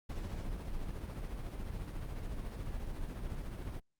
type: noise with tremolo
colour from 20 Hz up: brown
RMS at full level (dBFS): -38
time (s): 0.09-3.8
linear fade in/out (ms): 10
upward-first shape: triangle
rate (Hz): 14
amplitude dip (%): 45
effects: Opus 48 kbps